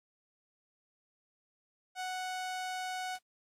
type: tone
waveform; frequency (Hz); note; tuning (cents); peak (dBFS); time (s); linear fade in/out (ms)
sawtooth; 740; F#5; 0; -32; 1.95-3.19; 50
type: noise with exponential decay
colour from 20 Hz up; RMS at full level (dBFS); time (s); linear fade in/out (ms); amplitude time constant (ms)
white; -47; 3.15-3.23; 2; 16
effects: low-pass 10000 Hz 12 dB/octave